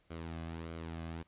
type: tone with flanger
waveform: sawtooth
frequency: 82.2 Hz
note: E2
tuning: 4 cents flat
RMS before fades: -43 dBFS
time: 0.1-1.23 s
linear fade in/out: 10 ms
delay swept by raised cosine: 1.1 to 2.2 ms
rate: 1.6 Hz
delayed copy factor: -0.5
effects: pink hiss -72 dBFS RMS until 1.27 s + resampled to 8000 Hz